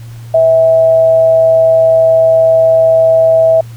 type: tone with amplitude modulation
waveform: sine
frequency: 651 Hz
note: E5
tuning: 22 cents flat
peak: -3 dBFS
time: 0.34-3.61 s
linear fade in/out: 5 ms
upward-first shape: sine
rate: 149 Hz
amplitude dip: 30%
effects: added 116 Hz sine -26 dBFS peak until 3.76 s + pink hiss -42 dBFS RMS until 3.76 s